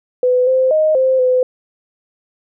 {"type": "tone with pitch steps", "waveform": "sine", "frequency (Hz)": [501, 519, 622, 522, 507], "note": ["B4", "C5", "D#5", "C5", "B4"], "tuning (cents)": [25, -14, -1, -4, 45], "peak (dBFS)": -10, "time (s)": [0.23, 1.43], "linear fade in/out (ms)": 2, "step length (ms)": 240, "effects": []}